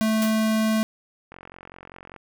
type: tone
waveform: square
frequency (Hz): 219.1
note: A3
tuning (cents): -7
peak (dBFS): -20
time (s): 0.01-0.83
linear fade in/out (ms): 0
type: noise with exponential decay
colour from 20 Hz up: white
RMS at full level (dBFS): -28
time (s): 0.22-0.42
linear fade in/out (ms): 1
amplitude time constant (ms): 42
type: click train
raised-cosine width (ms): 0.5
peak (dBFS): -26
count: 39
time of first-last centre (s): 1.32-2.163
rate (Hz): 45.1
effects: none